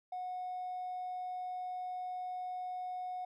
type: tone with hard clipping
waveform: sine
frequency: 731 Hz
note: F#5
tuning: 21 cents flat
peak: -38 dBFS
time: 0.12-3.25 s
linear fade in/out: 5 ms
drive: 1 dB
effects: none